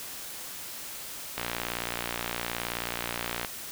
click train, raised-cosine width 0.3 ms, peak -14 dBFS, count 123, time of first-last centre 1.38-3.448 s, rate 59 Hz, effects white hiss -40 dBFS RMS until 3.71 s

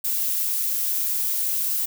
violet noise, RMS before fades -24 dBFS, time 0.04-1.86 s, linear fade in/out 10 ms, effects none

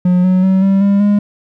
triangle tone with pitch steps, 180 / 184.74 / 189.6 / 194.6 / 199.72 / 205 Hz, F#3 / F#3 / F#3 / G3 / G3 / G#3, -47 / -2 / +43 / -12 / +33 / -22 cents, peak -6 dBFS, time 0.05-1.19 s, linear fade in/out 5 ms, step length 190 ms, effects none

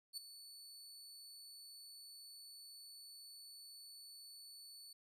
sawtooth tone with ADSR envelope, 4466 Hz, C#8, 12 cents sharp, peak -38 dBFS, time 0.13-4.93 s, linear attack 44 ms, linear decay 7 ms, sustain -13 dB, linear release 4 ms, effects resampled to 32000 Hz

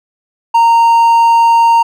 triangle tone, 925 Hz, A#5, 14 cents flat, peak -3 dBFS, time 0.54-1.83 s, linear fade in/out 10 ms, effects none

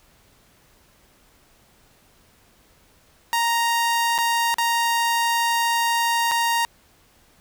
sawtooth tone with dropouts, 932.3 Hz, A#5, in tune, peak -15 dBFS, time 3.33-6.65 s, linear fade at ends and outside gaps 0 ms, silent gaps 4.18-4.186 / 4.542-4.584 / 6.313-6.317 s, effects pink hiss -57 dBFS RMS until 7.4 s

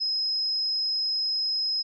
sine tone, 5110 Hz, D#8, 45 cents sharp, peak -24 dBFS, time 0-1.83 s, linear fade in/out 20 ms, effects none

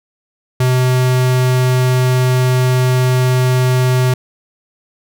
square tone, 127.4 Hz, C3, 46 cents flat, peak -11 dBFS, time 0.6-4.14 s, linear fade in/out 5 ms, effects none

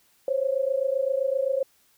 sine tone pair together, 523.3 / 551 Hz, C5 / C#5, 0 / -11 cents, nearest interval minor second, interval 89 cents, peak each -25 dBFS, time 0.28-1.63 s, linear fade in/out 2 ms, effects white hiss -63 dBFS RMS until 1.97 s

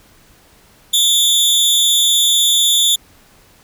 sawtooth tone with amplitude modulation, 3520 Hz, A7, in tune, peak -4 dBFS, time 0.93-2.96 s, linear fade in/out 10 ms, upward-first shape sine, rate 256 Hz, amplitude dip 80%, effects pink hiss -49 dBFS RMS until 3.63 s

